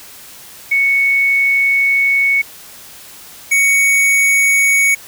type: tone pair in turn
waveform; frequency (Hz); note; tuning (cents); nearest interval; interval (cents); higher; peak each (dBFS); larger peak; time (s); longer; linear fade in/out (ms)
sine / square; 2217 / 2232; C#7 / C#7; 0 / +11; unison; 11; second; -10; neither; 0.71-2.42 / 3.51-4.95; first; 10
effects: white hiss -37 dBFS RMS until 5.07 s